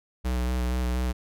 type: tone with vibrato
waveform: square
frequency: 62 Hz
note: B1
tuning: 7 cents sharp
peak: -25 dBFS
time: 0.24-1.13 s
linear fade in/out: 20 ms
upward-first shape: square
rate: 4.2 Hz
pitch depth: 23 cents each way
effects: none